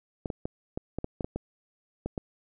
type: clicks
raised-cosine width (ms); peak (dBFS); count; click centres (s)
2; -18; 11; 0.258 / 0.302 / 0.455 / 0.775 / 0.986 / 1.044 / 1.208 / 1.245 / 1.36 / 2.06 / 2.178
effects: none